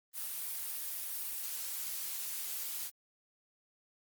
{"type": "noise", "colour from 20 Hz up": "blue", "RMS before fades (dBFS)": -39, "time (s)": [0.13, 2.91], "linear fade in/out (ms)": 50, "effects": ["Opus 32 kbps"]}